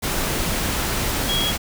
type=tone in noise; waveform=sine; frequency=3300 Hz; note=G#7; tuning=12 cents flat; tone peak=-21 dBFS; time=1.28-1.52 s; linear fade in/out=20 ms; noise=pink; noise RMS=-23 dBFS; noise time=0.02-1.58 s; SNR=-1 dB; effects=none

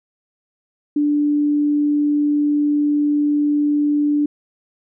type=tone; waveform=sine; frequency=293.7 Hz; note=D4; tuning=in tune; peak=-14 dBFS; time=0.96-4.26 s; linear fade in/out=5 ms; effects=none

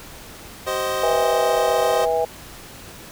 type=chord; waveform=25% pulse; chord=C minor; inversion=second; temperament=equal with one note detuned; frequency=382.6 / 523.3 / 622.3 Hz; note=G4 / C5 / Eb5; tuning=-42 / 0 / 0 cents; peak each=-25 / -21 / -22 dBFS; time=0.66-2.06 s; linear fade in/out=20 ms
type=harmonic tone; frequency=162.6 Hz; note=E3; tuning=23 cents flat; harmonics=3 / 4 / 5; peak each=-21 / -22 / -23 dBFS; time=1.03-2.25 s; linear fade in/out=5 ms
effects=pink hiss -40 dBFS RMS until 3.11 s

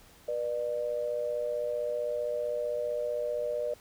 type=tone pair together; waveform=sine; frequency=483.9 / 599.4 Hz; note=B4 / D5; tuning=-35 / +35 cents; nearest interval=major third; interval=370 cents; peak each=-33 / -31 dBFS; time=0.28-3.74 s; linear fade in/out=5 ms; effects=pink hiss -57 dBFS RMS until 3.8 s

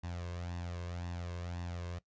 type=tone with flanger; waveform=sawtooth; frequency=87.31 Hz; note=F2; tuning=in tune; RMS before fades=-41 dBFS; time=0.03-1.99 s; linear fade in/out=10 ms; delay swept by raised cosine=1.1 to 1.9 ms; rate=1.9 Hz; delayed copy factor=+0.6; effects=noise-tail reverb RT60 0.1 s tail -18 dB re dry + resampled to 16000 Hz

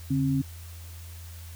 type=tone pair together; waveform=sine; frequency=142.23 / 268.5 Hz; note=C#3 / C4; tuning=+45 / +45 cents; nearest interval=major seventh; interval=1100 cents; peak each=-25 dBFS; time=0.1-0.42 s; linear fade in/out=10 ms; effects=added 84 Hz sine -40 dBFS peak until 1.55 s + white hiss -50 dBFS RMS until 1.55 s

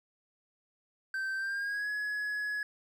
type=tone with pitch glide; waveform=triangle; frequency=1555 to 1686 Hz; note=G6 to G#6; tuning=-14 to +26 cents; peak=-30 dBFS; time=1.14-2.63 s; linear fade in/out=2 ms; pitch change=+140 cents; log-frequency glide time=1.36-1.9 s; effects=none

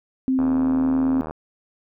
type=tone with pitch glide; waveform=sine; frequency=261.6 to 263.4 Hz; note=C4 to C4; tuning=0 to +12 cents; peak=-17 dBFS; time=0.28-1.21 s; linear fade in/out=0 ms; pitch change=+12 cents; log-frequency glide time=0.6-0.98 s
type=click train; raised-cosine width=1 ms; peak=-17 dBFS; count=73; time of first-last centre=0.39-1.31 s; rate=78.3 Hz
effects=none

